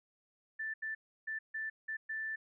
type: tone bursts at uneven times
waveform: sine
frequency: 1765 Hz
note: A6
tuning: 5 cents sharp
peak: -36 dBFS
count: 6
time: 0.59-0.74 / 0.82-0.95 / 1.27-1.39 / 1.54-1.7 / 1.88-1.97 / 2.09-2.36 s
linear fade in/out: 10 ms
effects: none